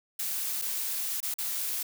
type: noise with dropouts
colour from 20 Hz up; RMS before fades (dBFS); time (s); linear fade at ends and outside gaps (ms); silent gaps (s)
blue; -32; 0.19-1.83; 5; 0.616-0.62 / 1.204-1.228 / 1.341-1.384
effects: none